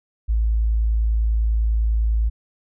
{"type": "tone", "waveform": "sine", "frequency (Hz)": 55, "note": "A1", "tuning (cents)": 0, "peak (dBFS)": -16, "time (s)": [0.28, 2.3], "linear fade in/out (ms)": 20, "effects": []}